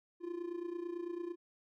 triangle tone with amplitude modulation, 346.4 Hz, F4, 14 cents flat, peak -33 dBFS, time 0.2-1.36 s, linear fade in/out 50 ms, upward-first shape sine, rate 29 Hz, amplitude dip 75%, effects none

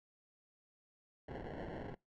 violet noise with sample-and-hold, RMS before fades -45 dBFS, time 1.28-1.95 s, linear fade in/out 5 ms, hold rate 1225 Hz, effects noise-tail reverb RT60 0.2 s tail -23 dB re dry + low-pass 2000 Hz 12 dB/octave

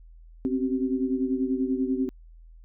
sine tone cluster, 258.8 / 269 / 380.4 Hz, C4 / C4 / F#4, -19 / +48 / +48 cents, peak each -26 / -28 / -31 dBFS, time 0.45-2.09 s, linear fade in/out 0 ms, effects added 41 Hz sine -46 dBFS peak until 2.64 s

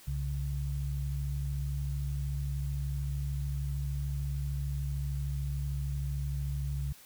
sine tone pair together, 65.31 / 138.59 Hz, C2 / C#3, -3 / 0 cents, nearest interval octave + minor second, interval 1303 cents, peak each -33 / -34 dBFS, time 0.07-6.93 s, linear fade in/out 10 ms, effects white hiss -55 dBFS RMS until 7.05 s

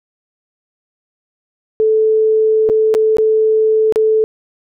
sine tone with dropouts, 437.1 Hz, A4, 11 cents flat, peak -9 dBFS, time 1.8-4.24 s, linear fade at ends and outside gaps 0 ms, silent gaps 2.69-2.698 / 2.941-2.949 / 3.169-3.184 / 3.924-3.959 s, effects none

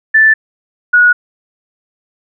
sine tone pair in turn, 1760 / 1457.1 Hz, A6 / F#6, 0 / -27 cents, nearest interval minor third, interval 327 cents, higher first, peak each -4 dBFS, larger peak neither, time 0.14-0.34 / 0.93-1.13 s, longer neither, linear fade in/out 10 ms, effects none

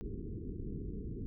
pink low-pass noise, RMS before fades -41 dBFS, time 0.01-1.26 s, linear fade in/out 0 ms, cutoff 440 Hz, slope 96 dB/octave, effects none

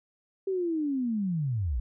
sine linear sweep, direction down, 392 to 51.8 Hz, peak -26 dBFS, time 0.47-1.8 s, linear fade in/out 5 ms, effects none

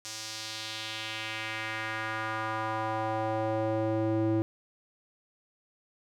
square tone with band-pass filter sweep, 110 Hz, A2, in tune, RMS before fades -32 dBFS, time 0.05-4.42 s, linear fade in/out 0 ms, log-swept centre 6100 to 330 Hz, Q 1.8, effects none

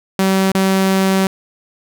sawtooth tone with dropouts, 191.5 Hz, G3, 40 cents flat, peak -8 dBFS, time 0.19-1.27 s, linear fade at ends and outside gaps 2 ms, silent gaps 0.518-0.549 s, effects none

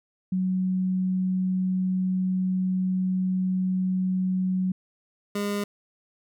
sine / 25% pulse tone pair in turn, 185.7 / 204.1 Hz, F#3 / G#3, +7 / -30 cents, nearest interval major second, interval 163 cents, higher second, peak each -22 dBFS, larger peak neither, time 0.32-4.72 / 5.35-5.64 s, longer first, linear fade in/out 5 ms, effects none

